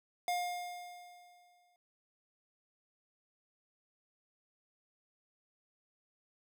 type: tone with exponential decay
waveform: square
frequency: 710 Hz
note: F5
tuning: 28 cents sharp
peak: -31 dBFS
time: 0.28-1.76 s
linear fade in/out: 1 ms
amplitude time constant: 320 ms
effects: none